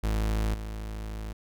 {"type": "tone with level steps", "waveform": "40% pulse", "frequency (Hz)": 53.5, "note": "A1", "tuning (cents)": -48, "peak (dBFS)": [-24, -33], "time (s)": [0.03, 1.33], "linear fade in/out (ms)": 10, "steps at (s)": 0.54, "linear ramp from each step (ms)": 2, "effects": []}